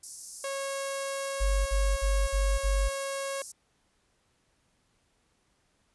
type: high-pass noise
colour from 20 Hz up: white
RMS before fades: -40 dBFS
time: 0.03-3.52 s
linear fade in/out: 5 ms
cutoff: 5200 Hz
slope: 48 dB/octave
type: tone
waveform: sawtooth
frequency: 548 Hz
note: C#5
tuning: 20 cents flat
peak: -28 dBFS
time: 0.44-3.42 s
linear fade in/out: 2 ms
type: tone bursts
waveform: sine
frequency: 49 Hz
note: G1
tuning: in tune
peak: -23 dBFS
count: 5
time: 1.4-2.892 s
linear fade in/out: 20 ms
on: 260 ms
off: 48 ms
effects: pink hiss -71 dBFS RMS until 5.94 s + resampled to 24000 Hz